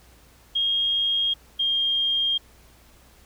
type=tone pair in turn; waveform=sine; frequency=3249 / 3217 Hz; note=G#7 / G7; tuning=-39 / +44 cents; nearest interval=unison; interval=17 cents; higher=first; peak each=-20 dBFS; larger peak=neither; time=0.55-1.34 / 1.59-2.38 s; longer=neither; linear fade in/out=10 ms; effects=added 60 Hz sine -55 dBFS peak until 3.25 s + pink hiss -55 dBFS RMS until 3.25 s